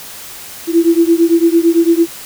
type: beating tone pair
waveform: sine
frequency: 331.3 / 340.2 Hz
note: E4 / F4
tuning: +9 / -45 cents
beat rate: 8.9 Hz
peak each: -10 / -11 dBFS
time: 0.67-2.07 s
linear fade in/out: 50 ms
effects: white hiss -31 dBFS RMS until 2.25 s